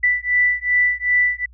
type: beating tone pair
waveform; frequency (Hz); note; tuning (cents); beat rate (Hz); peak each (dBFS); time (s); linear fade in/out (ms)
sine; 1975.5 / 1978.1; B6 / B6; 0 / +2; 2.6; -18; 0.03-1.46; 10
effects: added 60 Hz sine -43 dBFS peak until 1.53 s